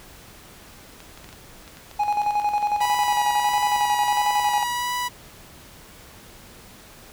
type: clicks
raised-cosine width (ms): 0.2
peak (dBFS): -25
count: 12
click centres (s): 1.004 / 1.175 / 1.244 / 1.29 / 1.328 / 1.678 / 1.771 / 1.913 / 2.234 / 2.418 / 2.621 / 2.805
type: tone with tremolo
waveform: triangle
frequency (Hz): 830.6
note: G#5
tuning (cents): 0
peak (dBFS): -16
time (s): 1.99-4.64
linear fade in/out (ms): 10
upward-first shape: square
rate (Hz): 11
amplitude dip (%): 55
type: tone with vibrato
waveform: sawtooth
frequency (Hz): 976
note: B5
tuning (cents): -21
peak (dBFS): -20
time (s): 2.8-5.09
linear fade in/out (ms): 20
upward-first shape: sine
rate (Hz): 1.5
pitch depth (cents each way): 15
effects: pink hiss -46 dBFS RMS until 7.12 s